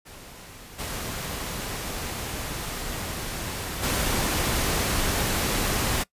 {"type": "noise with level steps", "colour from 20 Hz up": "pink", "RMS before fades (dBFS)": [-44, -32, -25], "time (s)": [0.05, 6.04], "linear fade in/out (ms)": 20, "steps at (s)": [0.78, 3.82], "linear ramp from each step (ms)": 20, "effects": ["noise-tail reverb RT60 0.1 s tail -21 dB re dry", "resampled to 32000 Hz"]}